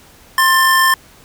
square tone pair together, 1056 / 1776 Hz, C6 / A6, +16 / +16 cents, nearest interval major sixth, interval 900 cents, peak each -13 dBFS, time 0.38-0.94 s, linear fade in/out 2 ms, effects pink hiss -45 dBFS RMS until 1.24 s

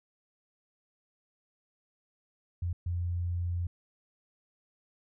sine tone bursts at uneven times, 87.31 Hz, F2, in tune, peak -29 dBFS, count 2, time 2.62-2.73 / 2.86-3.67 s, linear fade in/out 5 ms, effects none

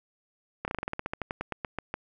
slowing click train, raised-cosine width 0.5 ms, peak -16 dBFS, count 18, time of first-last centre 0.65-1.941 s, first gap 29 ms, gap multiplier 1.11, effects none

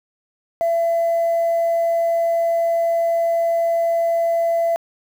sine tone, 672 Hz, E5, 33 cents sharp, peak -14 dBFS, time 0.61-4.76 s, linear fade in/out 0 ms, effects tanh soft clip ceiling -13 dBFS + 7-bit

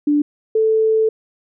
sine tone pair in turn, 293.7 / 440.1 Hz, D4 / A4, 0 / 0 cents, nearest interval perfect fifth, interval 700 cents, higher second, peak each -12 dBFS, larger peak neither, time 0.07-0.22 / 0.55-1.09 s, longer second, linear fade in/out 5 ms, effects none

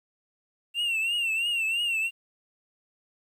triangle tone with vibrato, 2741 Hz, F7, 33 cents flat, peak -23 dBFS, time 0.74-2.11 s, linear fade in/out 50 ms, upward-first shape triangle, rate 3 Hz, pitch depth 100 cents each way, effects 10-bit

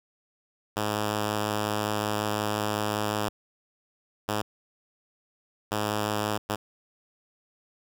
5% pulse tone bursts at uneven times, 105.5 Hz, G#2, 28 cents sharp, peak -15 dBFS, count 4, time 0.76-3.29 / 4.28-4.42 / 5.71-6.38 / 6.49-6.56 s, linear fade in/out 10 ms, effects none

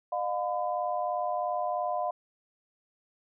sine tone cluster, 609 / 712 / 1009 Hz, D#5 / F5 / B5, -37 / +33 / +37 cents, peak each -33 / -30 / -35 dBFS, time 0.12-2.11 s, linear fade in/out 5 ms, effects none

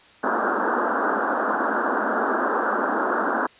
white band-pass noise, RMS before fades -23 dBFS, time 0.23-3.47 s, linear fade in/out 10 ms, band 210 to 1600 Hz, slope 96 dB/octave, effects white hiss -51 dBFS RMS until 3.59 s + resampled to 8000 Hz

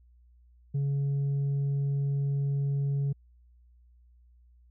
triangle tone with tanh clipping, 140 Hz, C#3, 18 cents sharp, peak -26 dBFS, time 0.74-3.13 s, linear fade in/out 10 ms, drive 7 dB, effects added 60 Hz sine -56 dBFS peak until 4.7 s

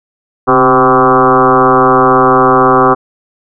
sine tone with frequency modulation, 768 Hz, G5, 36 cents flat, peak -4 dBFS, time 0.47-2.95 s, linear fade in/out 20 ms, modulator 126 Hz, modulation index 4.2, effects none

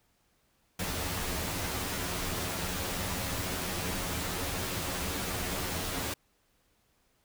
pink noise with comb filter, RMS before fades -34 dBFS, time 0.79-6.14 s, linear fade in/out 5 ms, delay 11 ms, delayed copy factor +0.75, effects pink hiss -71 dBFS RMS until 7.24 s

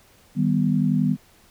sine chord, Eb augmented, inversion none, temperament equal, 155.56 / 196 / 246.9 Hz, Eb3 / G3 / B3, 0 / 0 / 0 cents, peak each -22 dBFS, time 0.35-1.17 s, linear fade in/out 50 ms, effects pink hiss -55 dBFS RMS until 1.5 s

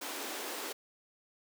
pink high-pass noise, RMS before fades -40 dBFS, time 0.01-0.73 s, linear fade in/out 10 ms, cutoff 260 Hz, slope 48 dB/octave, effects none

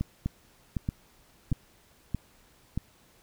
two click trains, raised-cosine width 5 ms, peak -16 / -16 dBFS, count 5 / 3, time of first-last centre 0.26-2.776 / 0.01-1.525 s, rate 1.59 / 1.32 Hz, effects pink hiss -61 dBFS RMS until 3.22 s

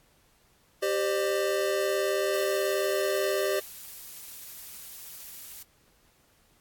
square chord, G suspended fourth, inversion none, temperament equal with one note detuned, 392 / 523.3 / 601.8 Hz, G4 / C5 / D5, 0 / 0 / +42 cents, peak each -29 / -33 / -30 dBFS, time 0.82-3.6 s, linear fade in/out 10 ms
blue noise, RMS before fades -43 dBFS, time 2.34-5.63 s, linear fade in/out 5 ms
effects pink hiss -64 dBFS RMS until 6.6 s + AAC 64 kbps

